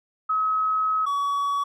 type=tone pair in turn; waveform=sine / triangle; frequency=1279 / 1131.3 Hz; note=D#6 / C#6; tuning=+47 / +35 cents; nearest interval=major second; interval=212 cents; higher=first; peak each=-20 dBFS; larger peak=neither; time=0.29-1.06 / 1.06-1.64 s; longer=first; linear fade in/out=10 ms; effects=none